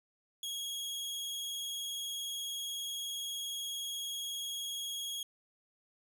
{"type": "tone with vibrato", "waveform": "sawtooth", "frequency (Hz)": 3303, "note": "G#7", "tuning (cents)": -10, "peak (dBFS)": -34, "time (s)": [0.43, 5.23], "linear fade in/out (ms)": 2, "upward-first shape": "sine", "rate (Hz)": 20, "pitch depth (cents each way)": 28, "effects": []}